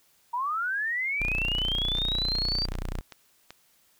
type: linear sweep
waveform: sine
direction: up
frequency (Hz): 927 to 4699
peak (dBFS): -26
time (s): 0.33-2.66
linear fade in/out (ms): 10
type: tone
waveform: sawtooth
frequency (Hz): 29.94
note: A#0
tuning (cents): +47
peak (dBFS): -26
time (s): 1.2-3.01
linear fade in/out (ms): 0
type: click train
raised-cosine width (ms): 0.2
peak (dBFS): -24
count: 6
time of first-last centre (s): 1.59-3.506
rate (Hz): 2.61
effects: white hiss -64 dBFS RMS until 3.99 s

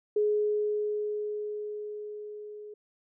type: tone with level ramp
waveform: sine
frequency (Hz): 420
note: G#4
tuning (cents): +19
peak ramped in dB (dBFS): -22 to -41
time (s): 0.16-2.74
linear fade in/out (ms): 5
effects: none

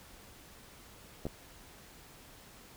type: clicks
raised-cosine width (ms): 2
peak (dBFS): -23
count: 2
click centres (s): 1.254 / 1.267
effects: pink hiss -55 dBFS RMS until 2.76 s

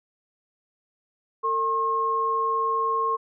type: tone pair together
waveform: sine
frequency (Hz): 452.5 / 1076.2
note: A4 / C6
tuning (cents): +48 / +48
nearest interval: octave + minor third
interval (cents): 1500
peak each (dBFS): -29 / -22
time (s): 1.43-3.17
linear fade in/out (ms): 20
effects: none

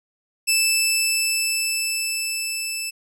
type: tone with level ramp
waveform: 15% pulse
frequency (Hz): 2637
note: E7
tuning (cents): 0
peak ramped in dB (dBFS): -9 to -19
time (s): 0.47-2.91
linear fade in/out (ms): 20
effects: none

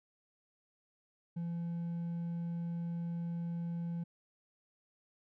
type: tone with hard clipping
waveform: triangle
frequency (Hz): 170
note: F3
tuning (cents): -46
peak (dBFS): -36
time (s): 1.36-4.04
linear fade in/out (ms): 10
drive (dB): 5
effects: none

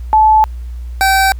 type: tone pair in turn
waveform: sine / 25% pulse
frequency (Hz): 867 / 772.4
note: A5 / G5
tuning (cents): -26 / -26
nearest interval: major second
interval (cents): 200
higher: first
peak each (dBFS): -5 / -5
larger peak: neither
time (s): 0.13-0.44 / 1.01-1.32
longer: neither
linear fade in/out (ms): 0
effects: added 60 Hz sine -22 dBFS peak until 1.39 s + pink hiss -50 dBFS RMS until 1.39 s

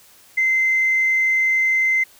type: tone with frequency modulation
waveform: sine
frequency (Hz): 2071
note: C7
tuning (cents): -18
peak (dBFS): -14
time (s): 0.37-2.04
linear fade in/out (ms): 10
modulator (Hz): 31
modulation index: 0.27
effects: tanh soft clip ceiling -10 dBFS + white hiss -50 dBFS RMS until 2.19 s

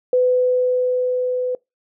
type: tone with level ramp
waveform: sine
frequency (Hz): 502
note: B4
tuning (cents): +28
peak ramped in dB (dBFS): -12 to -19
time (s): 0.13-1.55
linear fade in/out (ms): 2
effects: noise-tail reverb RT60 0.2 s tail -24 dB re dry

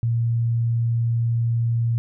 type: tone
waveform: sine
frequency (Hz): 116.54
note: A#2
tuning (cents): 0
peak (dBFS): -18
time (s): 0.03-1.98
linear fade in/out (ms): 0
effects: none

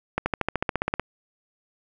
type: accelerating click train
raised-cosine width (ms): 0.5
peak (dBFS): -8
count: 13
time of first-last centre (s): 0.18-0.996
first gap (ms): 80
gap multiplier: 0.97
effects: none

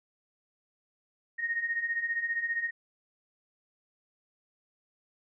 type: beating tone pair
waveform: sine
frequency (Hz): 1848 / 1863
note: A#6 / A#6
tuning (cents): -16 / -2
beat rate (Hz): 15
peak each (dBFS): -35 / -30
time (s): 1.38-2.71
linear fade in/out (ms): 20
effects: none

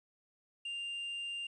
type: tone with quantisation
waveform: triangle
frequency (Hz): 2794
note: F7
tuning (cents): 0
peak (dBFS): -36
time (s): 0.65-1.47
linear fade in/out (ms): 5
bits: 11
effects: resampled to 22050 Hz

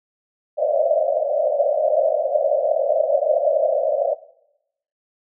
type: band-pass noise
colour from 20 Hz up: white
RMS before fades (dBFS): -19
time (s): 0.57-4.15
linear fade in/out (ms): 20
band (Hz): 540 to 660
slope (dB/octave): 96
effects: noise-tail reverb RT60 0.8 s tail -18 dB re dry

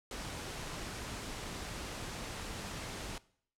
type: noise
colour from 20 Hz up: pink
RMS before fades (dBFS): -42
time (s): 0.11-3.18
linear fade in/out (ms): 2
effects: noise-tail reverb RT60 0.6 s tail -21 dB re dry + low-pass 9000 Hz 12 dB/octave

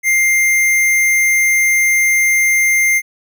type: tone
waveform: square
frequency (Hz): 2100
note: C7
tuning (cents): +6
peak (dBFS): -11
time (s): 0.03-3.02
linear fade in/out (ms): 50
effects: none

